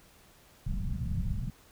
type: low-pass noise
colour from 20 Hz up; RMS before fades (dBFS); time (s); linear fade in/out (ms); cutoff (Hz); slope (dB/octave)
pink; -32; 0.66-1.5; 5; 200; 48
effects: pink hiss -59 dBFS RMS until 1.71 s